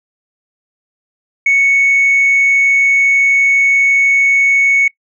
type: tone with frequency modulation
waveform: sine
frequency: 2217 Hz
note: C#7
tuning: in tune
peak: -6 dBFS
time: 1.46-4.88 s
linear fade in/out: 5 ms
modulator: 26.5 Hz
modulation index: 0.21
effects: noise-tail reverb RT60 0.1 s tail -24 dB re dry + tanh soft clip ceiling -5 dBFS